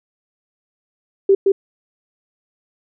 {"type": "tone with echo", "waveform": "sine", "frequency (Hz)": 391.7, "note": "G4", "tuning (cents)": -1, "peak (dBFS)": -8, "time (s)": [1.29, 1.35], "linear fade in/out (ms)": 5, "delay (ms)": 170, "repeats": 1, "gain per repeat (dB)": -2, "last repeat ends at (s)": 1.52, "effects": []}